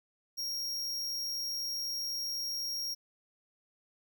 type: tone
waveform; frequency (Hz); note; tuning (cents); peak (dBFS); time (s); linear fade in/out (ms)
45% pulse; 5588; F8; 0; -34; 0.37-2.95; 20
effects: none